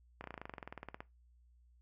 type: slowing click train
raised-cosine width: 0.5 ms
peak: -29 dBFS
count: 19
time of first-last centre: 0.21-1.005 s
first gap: 31 ms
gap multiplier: 1.04
effects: noise-tail reverb RT60 0.2 s tail -19 dB re dry + added 60 Hz sine -63 dBFS peak until 1.81 s